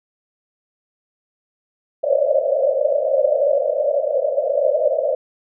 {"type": "band-pass noise", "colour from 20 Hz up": "pink", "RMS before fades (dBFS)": -18, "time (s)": [2.03, 5.15], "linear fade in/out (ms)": 5, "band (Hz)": [530, 620], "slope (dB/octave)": 96, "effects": []}